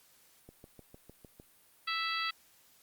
click train, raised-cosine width 2 ms, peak -37 dBFS, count 7, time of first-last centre 0.49-1.399 s, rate 6.6 Hz
harmonic tone, 659.3 Hz, E5, in tune, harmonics 2 / 3 / 4 / 5 / 6 / 7, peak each -36 / -38 / -39 / -40 / -41 / -41 dBFS, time 1.87-2.31 s, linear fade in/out 10 ms
effects white hiss -64 dBFS RMS until 2.82 s + Opus 48 kbps

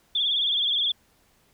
sine tone with vibrato, 3400 Hz, G#7, 40 cents sharp, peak -21 dBFS, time 0.15-0.92 s, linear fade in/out 5 ms, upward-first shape triangle, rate 19 Hz, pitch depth 100 cents each way, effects pink hiss -63 dBFS RMS until 1.53 s

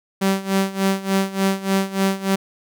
sawtooth tone with tremolo, 193.6 Hz, G3, 21 cents flat, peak -11 dBFS, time 0.21-2.36 s, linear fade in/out 10 ms, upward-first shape sine, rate 3.4 Hz, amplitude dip 85%, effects none

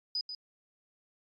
sine tone with echo, 4978 Hz, D#8, in tune, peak -30 dBFS, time 0.15-0.21 s, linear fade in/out 2 ms, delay 140 ms, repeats 1, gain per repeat -8 dB, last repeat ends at 0.35 s, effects AAC 64 kbps

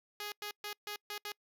5% pulse tone bursts at uneven times, 415.3 Hz, G#4, in tune, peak -28 dBFS, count 6, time 0.2-0.32 / 0.42-0.51 / 0.64-0.73 / 0.87-0.96 / 1.1-1.18 / 1.25-1.32 s, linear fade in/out 2 ms, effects noise-tail reverb RT60 0.1 s tail -26 dB re dry

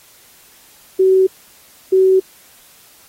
sine tone pair in turn, 378.2 / 378.2 Hz, F#4 / F#4, +38 / +38 cents, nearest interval unison, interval 0 cents, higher neither, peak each -8 dBFS, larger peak neither, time 0.99-1.27 / 1.92-2.2 s, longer neither, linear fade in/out 10 ms, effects white hiss -47 dBFS RMS until 3.08 s + AAC 48 kbps

